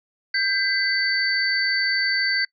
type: tone cluster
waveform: sine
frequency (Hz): 1581 / 2013 / 4553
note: G6 / B6 / C#8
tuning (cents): +14 / +33 / +45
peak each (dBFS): -24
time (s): 0.34-2.45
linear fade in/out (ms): 5
effects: noise-tail reverb RT60 0.1 s tail -23 dB re dry